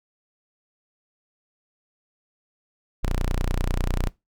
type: tone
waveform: sawtooth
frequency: 30.23 Hz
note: B0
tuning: 36 cents flat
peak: -18 dBFS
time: 3.03-4.09 s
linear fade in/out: 0 ms
effects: noise-tail reverb RT60 0.2 s tail -21 dB re dry